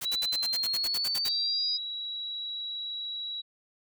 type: noise bursts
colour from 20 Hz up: white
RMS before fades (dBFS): -35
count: 13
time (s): 0.01-1.291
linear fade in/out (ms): 10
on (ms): 45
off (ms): 58
type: exponential sweep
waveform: sine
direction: up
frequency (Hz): 3904 to 4945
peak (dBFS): -27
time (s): 0.04-1.78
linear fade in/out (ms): 20
type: tone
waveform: sine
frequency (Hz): 3891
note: B7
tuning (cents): -27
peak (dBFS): -33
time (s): 1.24-3.42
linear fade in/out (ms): 20
effects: none